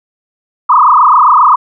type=tone with frequency modulation; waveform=sine; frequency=1112 Hz; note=C#6; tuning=5 cents sharp; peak=-3 dBFS; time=0.69-1.56 s; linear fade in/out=10 ms; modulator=27.5 Hz; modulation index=5.5; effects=none